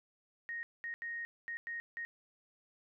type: tone bursts at uneven times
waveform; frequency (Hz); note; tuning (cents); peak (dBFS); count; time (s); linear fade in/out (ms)
sine; 1864.7; A#6; 0; -38; 6; 0.49-0.63 / 0.84-0.94 / 1.02-1.25 / 1.48-1.57 / 1.67-1.8 / 1.97-2.05; 0
effects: none